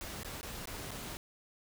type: noise with dropouts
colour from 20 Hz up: pink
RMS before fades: -43 dBFS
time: 0.01-1.17 s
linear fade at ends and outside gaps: 0 ms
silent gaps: 0.232-0.247 / 0.411-0.43 / 0.656-0.673 / 0.908-0.914 s
effects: none